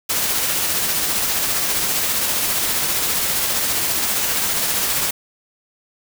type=noise with tremolo; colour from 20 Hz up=white; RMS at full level=-19 dBFS; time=0.09-5.11 s; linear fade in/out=10 ms; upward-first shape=sine; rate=15 Hz; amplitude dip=25%; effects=none